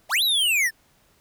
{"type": "linear two-way sweep", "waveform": "square", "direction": "up then down", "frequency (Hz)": [508, 4046, 1715], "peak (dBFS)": -19, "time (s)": [0.09, 0.71], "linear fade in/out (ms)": 50, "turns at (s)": 0.23, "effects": ["pink hiss -61 dBFS RMS until 1.2 s"]}